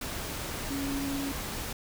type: tone in noise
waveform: sine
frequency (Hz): 277.2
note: C#4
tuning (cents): 0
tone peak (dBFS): -31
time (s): 0.7-1.32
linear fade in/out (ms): 5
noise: pink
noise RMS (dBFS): -36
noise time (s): 0.01-1.73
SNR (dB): +2
effects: none